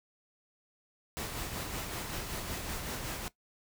pink noise with tremolo, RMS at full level -37 dBFS, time 1.17-3.28 s, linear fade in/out 0 ms, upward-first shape sine, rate 5.3 Hz, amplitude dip 35%, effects noise-tail reverb RT60 0.1 s tail -17 dB re dry

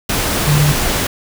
sine tone in noise, 146.83 Hz, D3, in tune, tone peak -10 dBFS, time 0.47-0.72 s, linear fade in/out 5 ms, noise pink, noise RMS -17 dBFS, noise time 0.09-1.07 s, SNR +4 dB, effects none

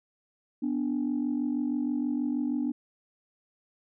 sine tone pair together, 246.9 / 293.2 Hz, B3 / D4, 0 / -3 cents, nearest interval minor third, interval 297 cents, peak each -28 dBFS, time 0.62-2.72 s, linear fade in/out 10 ms, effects tanh soft clip ceiling -21 dBFS

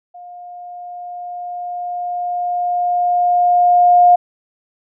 sine tone with level ramp, 710 Hz, F5, 28 cents sharp, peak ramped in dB -33 to -5 dBFS, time 0.14-4.16 s, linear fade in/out 10 ms, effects none

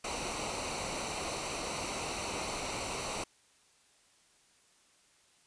pink noise with comb filter, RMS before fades -37 dBFS, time 0.04-3.24 s, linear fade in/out 5 ms, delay 0.59 ms, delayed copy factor -0.65, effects white hiss -66 dBFS RMS until 5.46 s + resampled to 22050 Hz

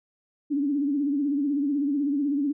sine tone with vibrato, 284.8 Hz, C#4, 47 cents sharp, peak -22 dBFS, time 0.5-2.53 s, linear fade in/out 20 ms, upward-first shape sine, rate 16 Hz, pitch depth 87 cents each way, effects none

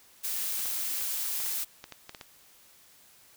blue noise, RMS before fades -32 dBFS, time 0.23-1.65 s, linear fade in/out 20 ms
clicks, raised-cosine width 0.2 ms, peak -24 dBFS, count 10, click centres 0.594 / 0.658 / 1.012 / 1.402 / 1.462 / 1.841 / 1.923 / 2.094 / 2.148 / 2.212 s
effects white hiss -58 dBFS RMS until 3.36 s

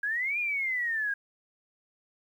sine exponential two-way sweep, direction up then down, 1611 to 2461 to 1611 Hz, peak -27 dBFS, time 0.03-1.14 s, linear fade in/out 5 ms, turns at 0.39 s, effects 10-bit

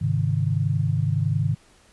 sine tone cluster, 103 / 133.3 / 154.7 Hz, G#2 / C3 / D#3, -14 / +33 / -10 cents, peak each -24 dBFS, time 0.01-1.55 s, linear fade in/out 10 ms, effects pink hiss -56 dBFS RMS until 1.92 s + resampled to 24000 Hz

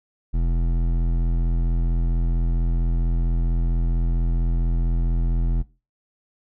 triangle tone with hard clipping, 42.2 Hz, E1, 41 cents sharp, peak -20 dBFS, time 0.33-5.63 s, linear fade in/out 20 ms, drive 16 dB, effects noise-tail reverb RT60 0.3 s tail -20 dB re dry

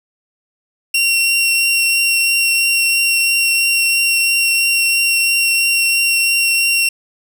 sawtooth tone with vibrato, 2741 Hz, F7, 33 cents flat, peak -9 dBFS, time 0.94-6.89 s, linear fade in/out 5 ms, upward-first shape triangle, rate 3 Hz, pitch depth 11 cents each way, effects 8-bit

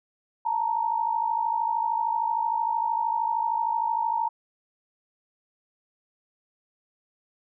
sine tone pair together, 879.9 / 933 Hz, A5 / A#5, 0 / +1 cents, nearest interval minor second, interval 101 cents, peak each -27 / -25 dBFS, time 0.45-4.29 s, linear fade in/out 10 ms, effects none

